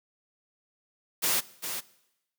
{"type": "noise with echo", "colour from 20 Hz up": "white", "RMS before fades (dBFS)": -26, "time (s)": [1.22, 1.41], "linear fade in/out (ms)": 20, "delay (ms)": 400, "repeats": 1, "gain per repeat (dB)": -8, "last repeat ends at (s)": 1.81, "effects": ["noise-tail reverb RT60 0.9 s tail -20 dB re dry", "high-pass 150 Hz 12 dB/octave"]}